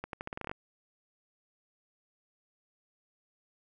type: accelerating click train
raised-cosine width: 0.5 ms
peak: -22 dBFS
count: 11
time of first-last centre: 0.04-0.514 s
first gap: 92 ms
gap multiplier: 0.84
effects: none